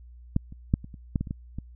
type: clicks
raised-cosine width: 5 ms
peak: -10 / -30 / -8 / -27 / -30 / -12 / -16 / -26 / -18 / -21 dBFS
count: 10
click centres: 0.364 / 0.524 / 0.739 / 0.844 / 0.942 / 1.158 / 1.21 / 1.272 / 1.309 / 1.586 s
effects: added 60 Hz sine -45 dBFS peak until 1.75 s